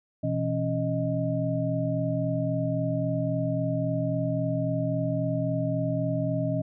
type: tone cluster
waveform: sine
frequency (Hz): 123.1 / 166.8 / 276 / 623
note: B2 / E3 / C#4 / D#5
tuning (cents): -5 / +21 / -7 / +2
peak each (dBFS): -29 / -30 / -31 / -30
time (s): 0.23-6.62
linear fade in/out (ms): 10
effects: none